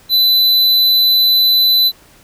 square tone, 4004 Hz, B7, 23 cents sharp, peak -9 dBFS, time 0.09-1.92 s, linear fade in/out 50 ms, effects pink hiss -46 dBFS RMS until 2.23 s

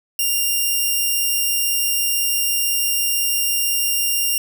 5% pulse tone, 2794 Hz, F7, in tune, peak -8 dBFS, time 0.19-4.38 s, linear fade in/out 2 ms, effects 7-bit

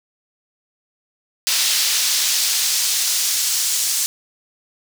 brown noise with high-pass filter sweep, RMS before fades -19 dBFS, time 1.47-4.06 s, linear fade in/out 0 ms, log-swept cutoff 4200 to 6400 Hz, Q 1.1, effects none

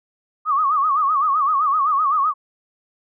sine tone with vibrato, 1174.7 Hz, D6, in tune, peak -15 dBFS, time 0.45-2.34 s, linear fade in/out 50 ms, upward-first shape sine, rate 7.8 Hz, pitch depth 140 cents each way, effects none

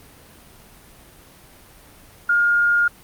sine tone, 1418 Hz, F6, 26 cents sharp, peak -14 dBFS, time 2.29-2.88 s, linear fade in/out 5 ms, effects pink hiss -47 dBFS RMS until 3.03 s + Opus 32 kbps

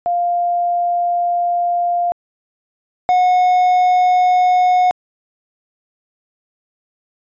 sine / triangle tone pair in turn, 700 / 728.1 Hz, F5 / F#5, +4 / -28 cents, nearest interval minor second, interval 68 cents, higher second, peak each -14 / -8 dBFS, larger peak second, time 0.06-2.12 / 3.09-4.91 s, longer first, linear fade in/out 0 ms, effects resampled to 16000 Hz

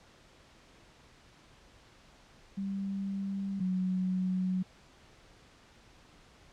sine tone pair in turn, 196 / 185 Hz, G3 / F#3, 0 / 0 cents, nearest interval minor second, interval 100 cents, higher first, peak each -32 / -28 dBFS, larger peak second, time 2.57-3.6 / 3.6-4.63 s, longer neither, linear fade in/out 10 ms, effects pink hiss -59 dBFS RMS until 6.52 s + low-pass 6000 Hz 12 dB/octave

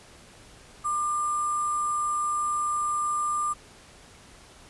sine tone with sample-and-hold, 1193 Hz, D6, 27 cents sharp, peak -24 dBFS, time 0.84-3.54 s, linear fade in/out 20 ms, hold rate 8820 Hz, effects pink hiss -51 dBFS RMS until 4.69 s + resampled to 24000 Hz

